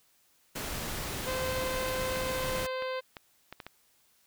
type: noise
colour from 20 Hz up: pink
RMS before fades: -36 dBFS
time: 0.55-2.67 s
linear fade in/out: 10 ms
type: harmonic tone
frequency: 517 Hz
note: C5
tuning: 21 cents flat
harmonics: 1 / 2 / 3 / 4 / 5 / 6 / 7 / 8 / 9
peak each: -33 / -39 / -43 / -45 / -47 / -49 / -50 / -51 / -52 dBFS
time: 1.26-3.01 s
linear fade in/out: 20 ms
type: clicks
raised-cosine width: 0.3 ms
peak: -25 dBFS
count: 7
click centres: 2.159 / 2.436 / 2.823 / 3.168 / 3.526 / 3.602 / 3.666 s
effects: white hiss -67 dBFS RMS until 4.26 s